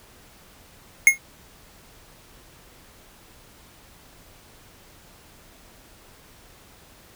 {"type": "tone with exponential decay", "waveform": "square", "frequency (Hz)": 2156, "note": "C#7", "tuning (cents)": -49, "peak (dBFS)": -6, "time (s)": [1.07, 1.18], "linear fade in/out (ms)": 1, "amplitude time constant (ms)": 23, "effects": ["pink hiss -51 dBFS RMS until 7.15 s"]}